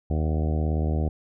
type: harmonic tone with a mistuned harmonic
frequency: 77.78 Hz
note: D#2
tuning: in tune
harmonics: 1 / 2 / 3 / 4 / 5 / 6 / 7 / 8 / 9 / 10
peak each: -23 / -29 / -33 / -35 / -37 / -39 / -40 / -41 / -42 / -43 dBFS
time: 0.1-1.09 s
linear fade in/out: 5 ms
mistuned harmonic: 10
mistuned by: -48 cents
effects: none